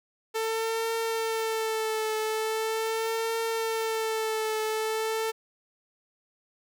sawtooth tone with vibrato, 444.4 Hz, A4, 17 cents sharp, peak -23 dBFS, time 0.34-5.32 s, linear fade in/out 20 ms, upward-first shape triangle, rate 0.41 Hz, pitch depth 39 cents each way, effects none

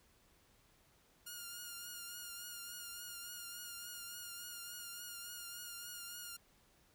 5% pulse tone with vibrato, 1419 Hz, F6, 27 cents sharp, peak -35 dBFS, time 1.26-6.37 s, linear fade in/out 10 ms, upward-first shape triangle, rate 3.5 Hz, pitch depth 40 cents each way, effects pink hiss -70 dBFS RMS until 6.94 s

